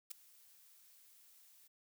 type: noise with ADSR envelope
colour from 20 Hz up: blue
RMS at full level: -42 dBFS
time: 0.1-1.68 s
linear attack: 14 ms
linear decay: 5 ms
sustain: -22 dB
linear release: 13 ms
effects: none